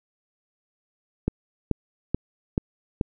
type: click train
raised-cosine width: 3 ms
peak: -9 dBFS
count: 5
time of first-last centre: 1.28-3.012 s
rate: 2.31 Hz
effects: none